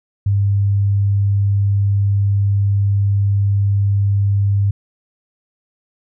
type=tone; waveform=sine; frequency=100 Hz; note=G2; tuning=35 cents sharp; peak=-12 dBFS; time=0.26-4.71 s; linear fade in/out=5 ms; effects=none